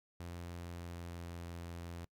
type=tone with pitch glide; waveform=sawtooth; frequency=86.5 to 85.56 Hz; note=F2 to F2; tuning=-16 to -35 cents; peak=-40 dBFS; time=0.2-2.05 s; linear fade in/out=0 ms; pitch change=-19 cents; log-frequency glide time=0.6-1.52 s; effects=noise-tail reverb RT60 0.1 s tail -25 dB re dry